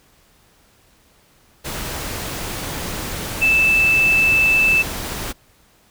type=tone in noise; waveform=sine; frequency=2636 Hz; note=E7; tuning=1 cent flat; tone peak=-12 dBFS; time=3.41-4.83 s; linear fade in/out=20 ms; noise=pink; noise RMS=-27 dBFS; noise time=1.64-5.33 s; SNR=+12 dB; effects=pink hiss -55 dBFS RMS until 5.9 s